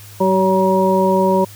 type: harmonic tone with a mistuned harmonic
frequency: 190 Hz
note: F#3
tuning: 46 cents sharp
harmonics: 1 / 2 / 3 / 5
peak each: -17 / -17 / -17 / -17 dBFS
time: 0.2-1.45 s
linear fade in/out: 10 ms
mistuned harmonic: 3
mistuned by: -19 cents
effects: added 103 Hz sine -38 dBFS peak until 1.55 s + white hiss -41 dBFS RMS until 1.55 s